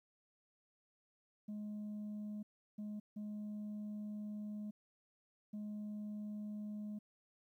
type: tone bursts at uneven times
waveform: sine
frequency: 209.7 Hz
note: G#3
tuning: 17 cents sharp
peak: -39 dBFS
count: 4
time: 1.48-2.43 / 2.78-3 / 3.16-4.71 / 5.53-6.99 s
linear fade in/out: 10 ms
effects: tanh soft clip ceiling -41 dBFS + 13-bit